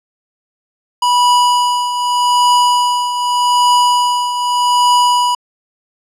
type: tone with tremolo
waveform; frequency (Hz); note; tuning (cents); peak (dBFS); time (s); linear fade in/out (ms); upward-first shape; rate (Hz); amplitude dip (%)
square; 979; B5; -15; -8; 1.02-5.35; 5; triangle; 0.83; 65
effects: low-pass 9000 Hz 12 dB/octave